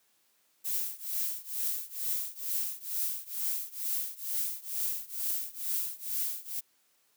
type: noise with tremolo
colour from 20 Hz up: violet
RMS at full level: -30 dBFS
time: 0.64-6.61 s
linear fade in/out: 20 ms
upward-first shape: triangle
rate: 2.2 Hz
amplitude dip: 95%
effects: white hiss -70 dBFS RMS until 7.16 s + high-pass 150 Hz 12 dB/octave